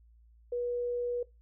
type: tone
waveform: sine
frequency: 484.9 Hz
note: B4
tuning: 32 cents flat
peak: -30 dBFS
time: 0.52-1.23 s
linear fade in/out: 5 ms
effects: noise-tail reverb RT60 0.2 s tail -19 dB re dry + added 57 Hz sine -57 dBFS peak until 1.41 s